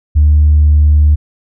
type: tone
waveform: sine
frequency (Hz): 74.9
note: D2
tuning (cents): +35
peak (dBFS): -3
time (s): 0.15-1.16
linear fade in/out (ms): 20
effects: tanh soft clip ceiling -1 dBFS